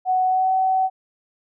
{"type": "tone with pitch glide", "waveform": "sine", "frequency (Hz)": [743, 756.4], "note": ["F#5", "F#5"], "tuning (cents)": [7, 38], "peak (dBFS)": -16, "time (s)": [0.05, 0.9], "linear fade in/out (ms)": 50, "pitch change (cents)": 31, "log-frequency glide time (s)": [0.25, 0.52], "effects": []}